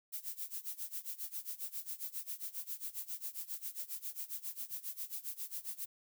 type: noise with tremolo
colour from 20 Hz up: violet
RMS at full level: -40 dBFS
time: 0.12-5.86 s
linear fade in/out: 20 ms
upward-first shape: sine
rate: 7.4 Hz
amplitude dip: 90%
effects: none